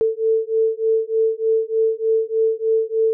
sine beating tone pair, 443.6 / 446.9 Hz, A4 / A4, +14 / +27 cents, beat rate 3.3 Hz, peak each -19 dBFS, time 0.01-3.13 s, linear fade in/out 0 ms, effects none

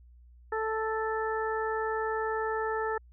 harmonic tone, 440 Hz, A4, in tune, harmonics 1 / 2 / 3 / 4, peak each -31 / -34 / -36 / -37 dBFS, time 0.52-2.98 s, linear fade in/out 5 ms, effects added 60 Hz sine -52 dBFS peak until 3.12 s

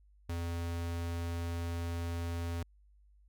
square tone, 85 Hz, F2, 46 cents flat, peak -35 dBFS, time 0.29-2.63 s, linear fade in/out 5 ms, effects added 50 Hz sine -60 dBFS peak until 3.28 s

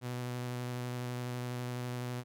sawtooth tone with vibrato, 123.47 Hz, B2, in tune, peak -32 dBFS, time 0.01-2.24 s, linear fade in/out 50 ms, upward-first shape square, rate 12 Hz, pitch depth 10 cents each way, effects none

